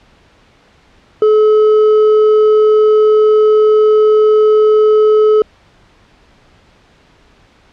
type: tone with hard clipping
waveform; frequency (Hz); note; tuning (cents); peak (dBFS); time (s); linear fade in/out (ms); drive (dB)
sine; 429; A4; -44; -7; 1.22-5.42; 2; 4
effects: pink hiss -48 dBFS RMS until 7.72 s + low-pass 4000 Hz 12 dB/octave